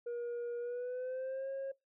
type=tone with pitch glide; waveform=sine; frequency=477 to 541.6 Hz; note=A#4 to C#5; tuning=+40 to -40 cents; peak=-34 dBFS; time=0.06-1.72 s; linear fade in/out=10 ms; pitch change=+220 cents; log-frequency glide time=0.59-1.5 s; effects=noise-tail reverb RT60 0.2 s tail -25 dB re dry + tanh soft clip ceiling -36 dBFS